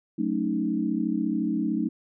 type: chord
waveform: sine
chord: D# half-diminished seventh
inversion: first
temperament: equal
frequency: 185 / 220 / 277.2 / 311.1 Hz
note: F#3 / A3 / C#4 / D#4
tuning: 0 / 0 / 0 / 0 cents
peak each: -31 / -28 / -30 / -28 dBFS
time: 0.18-1.89 s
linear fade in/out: 10 ms
effects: none